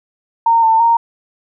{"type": "tone with pitch steps", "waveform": "sine", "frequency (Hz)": [920, 896, 927], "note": ["A#5", "A5", "A#5"], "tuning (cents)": [-23, 31, -10], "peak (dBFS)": -8, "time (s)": [0.46, 0.97], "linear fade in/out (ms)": 5, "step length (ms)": 170, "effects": []}